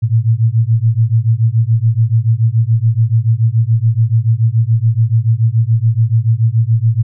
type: beating tone pair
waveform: sine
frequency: 110 / 117 Hz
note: A2 / A#2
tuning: 0 / +7 cents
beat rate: 7 Hz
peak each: -12 dBFS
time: 0.02-7.03 s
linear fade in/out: 20 ms
effects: none